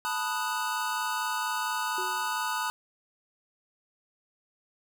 square chord, B dominant seventh, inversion third, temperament equal with one note detuned, 880 / 984.3 / 1244.5 / 1480 Hz, A5 / B5 / D#6 / F#6, 0 / -6 / 0 / 0 cents, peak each -35 dBFS, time 0.05-2.7 s, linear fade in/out 0 ms
sine tone with exponential decay, 370 Hz, F#4, in tune, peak -34 dBFS, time 1.98-2.49 s, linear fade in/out 2 ms, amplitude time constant 110 ms
effects none

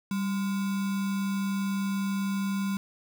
sine tone with sample-and-hold, 196 Hz, G3, in tune, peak -26 dBFS, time 0.11-2.77 s, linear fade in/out 2 ms, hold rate 1225 Hz, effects none

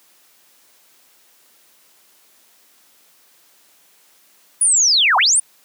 sine linear two-way sweep, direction down then up, 9956 to 698.5 to 9720 Hz, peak -11 dBFS, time 4.61-5.4 s, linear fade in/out 5 ms, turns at 5.17 s, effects white hiss -54 dBFS RMS until 5.64 s + high-pass 200 Hz 12 dB/octave

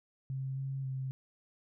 sine tone with pitch steps, 133.4 / 135.2 / 132.2 Hz, C3 / C#3 / C3, +34 / -43 / +18 cents, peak -34 dBFS, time 0.3-1.11 s, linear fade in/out 0 ms, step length 270 ms, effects none

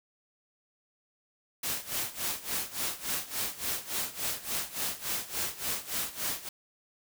white noise with tremolo, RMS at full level -31 dBFS, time 1.63-6.49 s, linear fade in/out 5 ms, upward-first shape sine, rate 3.5 Hz, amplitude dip 85%, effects none

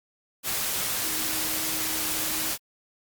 sine tone in noise, 315.2 Hz, D#4, 23 cents sharp, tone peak -39 dBFS, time 1.01-2.54 s, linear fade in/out 50 ms, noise white, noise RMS -28 dBFS, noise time 0.43-2.58 s, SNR -14 dB, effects Opus 48 kbps

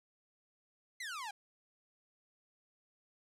sawtooth exponential sweep, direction down, 2113 to 780 Hz, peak -37 dBFS, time 1-1.31 s, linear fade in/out 5 ms, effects low-pass 10000 Hz 12 dB/octave

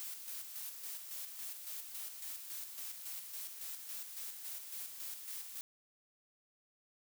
blue noise with tremolo, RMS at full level -44 dBFS, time 0-5.61 s, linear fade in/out 0 ms, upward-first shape square, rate 3.6 Hz, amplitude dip 45%, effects none

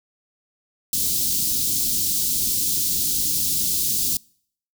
white band-stop noise, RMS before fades -22 dBFS, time 0.93-4.17 s, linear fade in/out 2 ms, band 310 to 4000 Hz, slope 24 dB/octave, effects noise-tail reverb RT60 0.6 s tail -26 dB re dry

